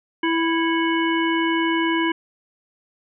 harmonic tone with a mistuned harmonic, 329.6 Hz, E4, in tune, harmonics 1 / 3 / 5 / 7 / 9, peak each -20 / -25 / -27 / -28 / -30 dBFS, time 0.23-2.12 s, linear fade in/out 5 ms, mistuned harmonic 7, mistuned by -81 cents, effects none

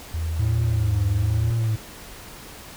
sine tone, 81.1 Hz, E2, 28 cents flat, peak -23 dBFS, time 0.14-1.51 s, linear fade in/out 0 ms
triangle tone with vibrato, 108.1 Hz, A2, 30 cents flat, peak -17 dBFS, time 0.39-1.76 s, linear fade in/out 10 ms, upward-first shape triangle, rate 1.1 Hz, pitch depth 120 cents each way
effects tanh soft clip ceiling -11 dBFS + pink hiss -41 dBFS RMS until 2.76 s

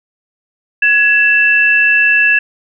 sine tone pair together, 1678.2 / 2664 Hz, G#6 / E7, +18 / +18 cents, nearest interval minor sixth, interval 800 cents, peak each -10 dBFS, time 0.82-2.39 s, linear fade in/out 5 ms, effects none

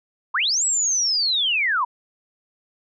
sine linear two-way sweep, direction up then down, 909 to 7860 to 909 Hz, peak -18 dBFS, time 0.34-1.85 s, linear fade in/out 10 ms, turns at 0.65 s, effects none

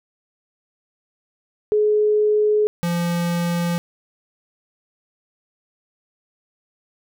sine / square tone pair in turn, 422.9 / 172.25 Hz, G#4 / F3, +31 / -24 cents, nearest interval octave + major third, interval 1555 cents, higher first, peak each -14 / -20 dBFS, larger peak first, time 1.72-2.67 / 2.83-3.78 s, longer neither, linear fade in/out 0 ms, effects none

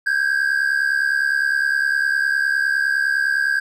triangle tone pair together, 1568 / 1637.8 Hz, G6 / G#6, 0 / -25 cents, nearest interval minor second, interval 75 cents, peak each -17 dBFS, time 0.06-3.6 s, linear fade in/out 10 ms, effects tanh soft clip ceiling -9 dBFS

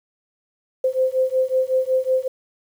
sine beating tone pair, 516 / 521.4 Hz, C5 / C5, -24 / -6 cents, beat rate 5.4 Hz, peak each -20 / -20 dBFS, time 0.84-2.28 s, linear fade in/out 5 ms, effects 8-bit

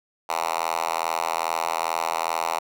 5% pulse tone with high-pass filter, 82.41 Hz, E2, in tune, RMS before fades -26 dBFS, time 0.29-2.59 s, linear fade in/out 5 ms, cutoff 860 Hz, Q 2.1, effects none

